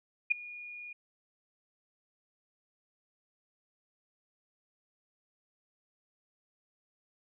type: tone with ADSR envelope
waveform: sine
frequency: 2439 Hz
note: D#7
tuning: 35 cents flat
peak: -20 dBFS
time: 0.3-0.93 s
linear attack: 16 ms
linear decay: 8 ms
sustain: -22 dB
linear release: 6 ms
effects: none